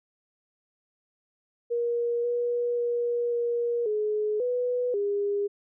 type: tone with pitch steps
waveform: sine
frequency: 473.9 / 481 / 477.8 / 474.5 / 424.1 / 493.3 / 406 Hz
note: A#4 / B4 / A#4 / A#4 / G#4 / B4 / G#4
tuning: +28 / -46 / +43 / +31 / +36 / -2 / -39 cents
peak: -24 dBFS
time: 1.7-5.48 s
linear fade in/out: 20 ms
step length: 540 ms
effects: none

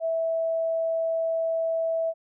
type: tone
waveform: sine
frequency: 655 Hz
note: E5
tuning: 11 cents flat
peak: -23 dBFS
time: 0-2.14 s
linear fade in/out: 50 ms
effects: none

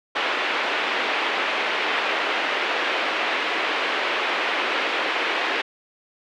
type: band-pass noise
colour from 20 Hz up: white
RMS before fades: -24 dBFS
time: 0.15-5.62 s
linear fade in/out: 10 ms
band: 320 to 2900 Hz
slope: 24 dB/octave
effects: none

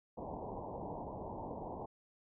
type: low-pass noise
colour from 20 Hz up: white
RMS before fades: -44 dBFS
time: 0.17-1.86 s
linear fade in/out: 10 ms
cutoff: 980 Hz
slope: 96 dB/octave
effects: none

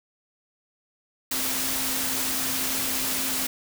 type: tone in noise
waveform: sine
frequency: 262.4 Hz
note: C4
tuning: 5 cents sharp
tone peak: -37 dBFS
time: 1.31-3.47 s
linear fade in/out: 5 ms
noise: white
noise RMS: -27 dBFS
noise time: 1.31-3.47 s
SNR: -13 dB
effects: none

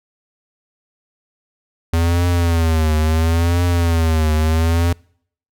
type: tone with vibrato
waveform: square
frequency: 82.41 Hz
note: E2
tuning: in tune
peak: -14 dBFS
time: 1.93-4.93 s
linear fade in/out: 5 ms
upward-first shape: triangle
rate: 0.73 Hz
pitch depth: 120 cents each way
effects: noise-tail reverb RT60 0.6 s tail -26 dB re dry

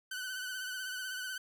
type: tone with vibrato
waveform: sawtooth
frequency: 1508 Hz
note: F#6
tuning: 32 cents sharp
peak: -34 dBFS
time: 0.11-1.38 s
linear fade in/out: 5 ms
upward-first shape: sine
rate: 16 Hz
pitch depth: 43 cents each way
effects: none

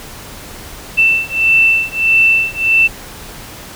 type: beating tone pair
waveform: sine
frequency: 2668 / 2669.6 Hz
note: E7 / E7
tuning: +20 / +21 cents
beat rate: 1.6 Hz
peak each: -12 dBFS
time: 0.97-2.88 s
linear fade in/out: 20 ms
effects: pink hiss -32 dBFS RMS until 3.75 s

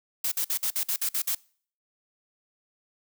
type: noise bursts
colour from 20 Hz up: blue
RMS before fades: -27 dBFS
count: 9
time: 0.24-1.349 s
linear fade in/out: 5 ms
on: 77 ms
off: 52 ms
effects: noise-tail reverb RT60 0.5 s tail -24 dB re dry

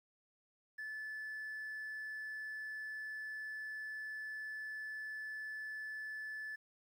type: tone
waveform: triangle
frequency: 1737 Hz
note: A6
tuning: 23 cents flat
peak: -39 dBFS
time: 0.78-6.56 s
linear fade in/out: 10 ms
effects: tanh soft clip ceiling -37 dBFS + 12-bit

